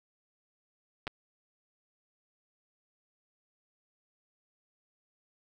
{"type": "clicks", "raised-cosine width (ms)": 0.3, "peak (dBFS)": -20, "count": 2, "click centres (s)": [1.07, 1.077], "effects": []}